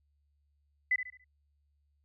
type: tone with echo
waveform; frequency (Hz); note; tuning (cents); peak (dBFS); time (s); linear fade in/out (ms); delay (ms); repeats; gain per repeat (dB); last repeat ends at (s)
sine; 2005; B6; +26; -24; 0.91-0.96; 5; 71; 4; -9; 1.244
effects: added 72 Hz sine -70 dBFS peak until 2.04 s